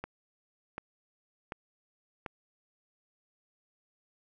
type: click train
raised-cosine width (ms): 0.5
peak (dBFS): -22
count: 4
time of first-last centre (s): 0.04-2.262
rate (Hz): 1.35
effects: none